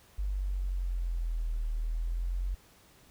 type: exponential two-way sweep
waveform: sine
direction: down then up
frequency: 49.73 to 38.89 to 46.21 Hz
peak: -29 dBFS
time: 0.18-2.55 s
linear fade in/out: 10 ms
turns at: 1.7 s
effects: pink hiss -60 dBFS RMS until 3.1 s